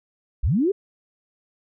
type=linear sweep; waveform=sine; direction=up; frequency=34.16 to 419 Hz; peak=-17 dBFS; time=0.43-0.72 s; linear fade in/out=10 ms; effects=none